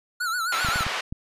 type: tone with vibrato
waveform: square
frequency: 1396.9 Hz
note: F6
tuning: in tune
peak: -25 dBFS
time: 0.2-0.84 s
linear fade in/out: 10 ms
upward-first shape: sine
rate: 7.6 Hz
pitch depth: 110 cents each way
type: band-pass noise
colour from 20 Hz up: pink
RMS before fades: -29 dBFS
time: 0.52-1.01 s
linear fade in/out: 5 ms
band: 920 to 3700 Hz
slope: 12 dB/octave
type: clicks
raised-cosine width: 5 ms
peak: -19 dBFS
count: 6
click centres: 0.648 / 0.687 / 0.759 / 0.808 / 0.866 / 1.125 s
effects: resampled to 32000 Hz